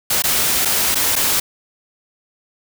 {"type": "noise with dropouts", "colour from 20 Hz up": "white", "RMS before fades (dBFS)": -17, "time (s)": [0.1, 1.4], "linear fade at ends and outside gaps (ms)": 5, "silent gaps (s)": [[0.222, 0.238], [0.65, 0.654], [0.947, 0.954], [1.156, 1.162]], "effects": []}